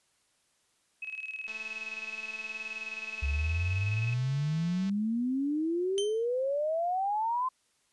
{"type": "tone with tremolo", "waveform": "sine", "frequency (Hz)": 2566, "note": "E7", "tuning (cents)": -47, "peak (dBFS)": -34, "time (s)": [1.02, 4.14], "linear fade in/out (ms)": 5, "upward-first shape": "square", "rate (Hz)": 19, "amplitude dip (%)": 65}
{"type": "click train", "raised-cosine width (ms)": 0.2, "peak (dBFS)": -31, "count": 749, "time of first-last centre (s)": [1.48, 4.896], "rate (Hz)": 219}
{"type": "exponential sweep", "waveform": "sine", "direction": "up", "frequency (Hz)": [67.3, 1046.5], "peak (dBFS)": -27, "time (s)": [3.22, 7.49], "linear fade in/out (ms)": 10}
{"type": "tone with exponential decay", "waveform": "sawtooth", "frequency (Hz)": 3099, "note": "G7", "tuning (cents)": -21, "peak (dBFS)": -26, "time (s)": [5.98, 6.25], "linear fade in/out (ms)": 0, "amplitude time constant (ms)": 57}
{"effects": ["white hiss -71 dBFS RMS until 7.92 s", "resampled to 24000 Hz"]}